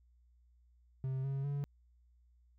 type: tone with pitch steps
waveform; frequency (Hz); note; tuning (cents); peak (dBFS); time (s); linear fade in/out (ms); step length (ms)
triangle; 132.1 / 136.7 / 142.2; C3 / C#3 / C#3; +17 / -24 / +45; -32; 1.04-1.64; 0; 200
effects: added 60 Hz sine -64 dBFS peak until 2.58 s